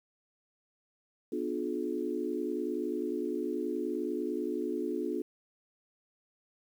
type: chord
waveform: sine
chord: B diminished seventh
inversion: none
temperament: just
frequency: 246.9 / 296.3 / 355.6 / 426.7 Hz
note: B3 / D4 / F4 / Ab4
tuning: 0 / +15 / +31 / +47 cents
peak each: -38 / -36 / -35 / -37 dBFS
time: 1.32-5.22 s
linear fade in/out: 5 ms
effects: 10-bit